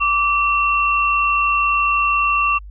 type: tone pair together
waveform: sine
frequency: 1164 / 2718 Hz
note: D6 / F7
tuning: -16 / -48 cents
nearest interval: octave + minor third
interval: 1468 cents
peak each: -16 / -18 dBFS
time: 0-2.59 s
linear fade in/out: 20 ms
effects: added 50 Hz sine -33 dBFS peak until 2.7 s